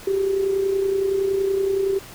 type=tone with amplitude modulation; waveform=sine; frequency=389.5 Hz; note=G4; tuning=11 cents flat; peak=-16 dBFS; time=0.07-1.99 s; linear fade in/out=5 ms; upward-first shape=sine; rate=30.7 Hz; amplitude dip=50%; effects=pink hiss -41 dBFS RMS until 2.14 s